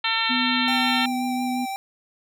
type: harmonic tone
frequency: 450.8 Hz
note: A4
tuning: 42 cents sharp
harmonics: 2 / 3 / 4 / 5 / 6 / 7 / 8 / 9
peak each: -29 / -29 / -29 / -29 / -29 / -29 / -29 / -29 dBFS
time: 0.04-1.06 s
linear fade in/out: 5 ms
type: tone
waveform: sine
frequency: 249 Hz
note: B3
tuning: 14 cents sharp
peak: -24 dBFS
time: 0.29-1.66 s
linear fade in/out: 20 ms
type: tone with vibrato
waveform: square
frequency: 783 Hz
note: G5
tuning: 2 cents flat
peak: -28 dBFS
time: 0.68-1.76 s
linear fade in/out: 0 ms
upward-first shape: triangle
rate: 5.7 Hz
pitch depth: 24 cents each way
effects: none